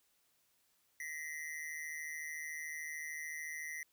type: ring-modulated tone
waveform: square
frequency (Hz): 1973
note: B6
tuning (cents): -2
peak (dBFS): -39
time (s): 1-3.83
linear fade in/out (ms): 2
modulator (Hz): 76.8
effects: white hiss -75 dBFS RMS until 3.92 s